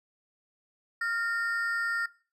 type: ring-modulated tone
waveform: triangle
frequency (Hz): 1614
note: G#6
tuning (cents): -50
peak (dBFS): -23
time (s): 1.01-2.06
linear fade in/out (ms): 5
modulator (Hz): 215
effects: noise-tail reverb RT60 0.4 s tail -20 dB re dry